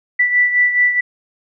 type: beating tone pair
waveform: sine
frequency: 1969 / 1973.7 Hz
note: B6 / B6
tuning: -6 / -2 cents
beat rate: 4.7 Hz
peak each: -12 / -19 dBFS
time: 0.19-1.01 s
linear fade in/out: 10 ms
effects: none